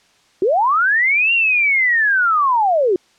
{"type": "linear two-way sweep", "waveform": "sine", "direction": "up then down", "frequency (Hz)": [342.7, 2794, 342.7], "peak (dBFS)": -12, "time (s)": [0.42, 2.96], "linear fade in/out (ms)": 2, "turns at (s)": 1.33, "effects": ["white hiss -55 dBFS RMS until 3.18 s", "low-pass 6000 Hz 12 dB/octave"]}